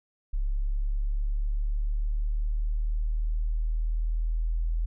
sine linear sweep, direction up, 34.65 to 41.2 Hz, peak -24 dBFS, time 0.33-4.86 s, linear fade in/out 10 ms, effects none

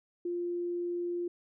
sine tone, 349.2 Hz, F4, in tune, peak -31 dBFS, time 0.25-1.28 s, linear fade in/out 5 ms, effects none

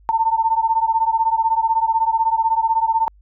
sine beating tone pair, 894 / 910 Hz, A5 / A#5, +27 / -42 cents, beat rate 16 Hz, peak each -17 / -19 dBFS, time 0.09-3.08 s, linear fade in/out 0 ms, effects added 50 Hz sine -47 dBFS peak until 3.21 s

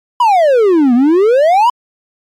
triangle exponential two-way sweep, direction down then up, 1010 to 233.1 to 1010 Hz, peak -4 dBFS, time 0.2-1.7 s, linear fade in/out 5 ms, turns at 0.94 s, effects MP3 96 kbps

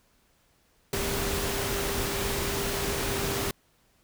sine tone in noise, 397.8 Hz, G4, 25 cents sharp, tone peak -34 dBFS, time 0.93-3.51 s, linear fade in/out 2 ms, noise pink, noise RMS -30 dBFS, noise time 0.93-3.51 s, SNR -7 dB, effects pink hiss -66 dBFS RMS until 4.03 s

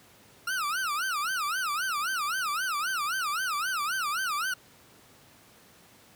40% pulse tone with vibrato, 1343 Hz, E6, 32 cents sharp, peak -27 dBFS, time 0.47-4.54 s, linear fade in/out 5 ms, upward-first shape sine, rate 3.8 Hz, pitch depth 260 cents each way, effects pink hiss -56 dBFS RMS until 6.15 s + high-pass 100 Hz 12 dB/octave

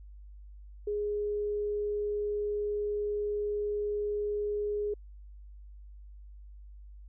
sine tone, 415.3 Hz, G#4, in tune, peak -29 dBFS, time 0.87-4.94 s, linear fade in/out 5 ms, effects added 50 Hz sine -46 dBFS peak until 7.08 s

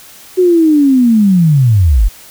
sine linear sweep, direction down, 372.9 to 39.42 Hz, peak -5 dBFS, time 0.37-2.09 s, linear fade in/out 20 ms, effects white hiss -37 dBFS RMS until 2.3 s

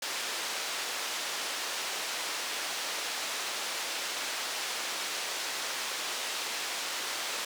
white band-pass noise, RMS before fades -35 dBFS, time 0.02-7.45 s, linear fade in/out 5 ms, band 420 to 5500 Hz, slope 12 dB/octave, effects none

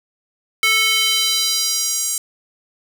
square tone with high-pass filter sweep, 440 Hz, A4, in tune, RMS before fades -18 dBFS, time 0.63-2.18 s, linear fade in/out 2 ms, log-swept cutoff 2100 to 7600 Hz, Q 2.2, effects none

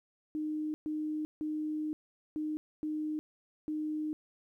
sine tone bursts at uneven times, 306.7 Hz, D#4, 25 cents flat, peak -32 dBFS, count 6, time 0.35-0.74 / 0.86-1.25 / 1.41-1.93 / 2.36-2.57 / 2.83-3.19 / 3.68-4.13 s, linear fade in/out 0 ms, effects 12-bit

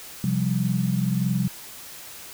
sine chord, C suspended fourth, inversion none, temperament equal, 130.81 / 174.61 / 196 Hz, C3 / F3 / G3, 0 / 0 / 0 cents, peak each -25 dBFS, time 0.24-1.48 s, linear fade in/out 2 ms, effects white hiss -41 dBFS RMS until 2.33 s

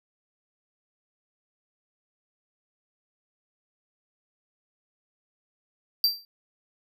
square tone with exponential decay, 4699 Hz, D8, in tune, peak -16 dBFS, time 6.04-6.25 s, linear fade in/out 1 ms, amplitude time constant 45 ms, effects none

